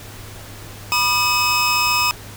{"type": "tone cluster", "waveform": "square", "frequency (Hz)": [981, 1219, 2543, 5200], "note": ["B5", "D#6", "D#7", "E8"], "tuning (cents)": [-12, -36, 37, -24], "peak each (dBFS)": [-23, -23, -20, -22], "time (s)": [0.92, 2.11], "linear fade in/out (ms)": 0, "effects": ["added 103 Hz sine -38 dBFS peak until 2.36 s", "pink hiss -38 dBFS RMS until 2.36 s"]}